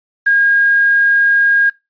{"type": "tone with quantisation", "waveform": "sine", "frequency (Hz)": 1626, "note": "G#6", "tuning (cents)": -37, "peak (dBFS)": -8, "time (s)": [0.26, 1.7], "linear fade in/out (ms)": 10, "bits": 6, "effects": ["noise-tail reverb RT60 0.2 s tail -20 dB re dry", "resampled to 11025 Hz"]}